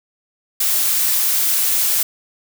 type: noise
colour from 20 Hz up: blue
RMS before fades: -17 dBFS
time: 0.6-2.03 s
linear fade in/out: 5 ms
effects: none